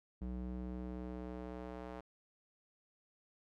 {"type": "tone with band-pass filter sweep", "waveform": "square", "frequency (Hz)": 61.8, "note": "B1", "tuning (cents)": 2, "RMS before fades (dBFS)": -44, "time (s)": [0.21, 2.01], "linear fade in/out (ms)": 10, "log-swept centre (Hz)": [160, 690], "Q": 0.88, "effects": []}